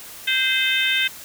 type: harmonic tone with a mistuned harmonic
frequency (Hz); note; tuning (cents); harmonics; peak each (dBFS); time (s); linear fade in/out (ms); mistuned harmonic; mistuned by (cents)
517; C5; -21; 3 / 4 / 5 / 6 / 7; -24 / -24 / -24 / -24 / -24; 0.27-1.08; 10; 3; +25
effects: white hiss -39 dBFS RMS until 1.24 s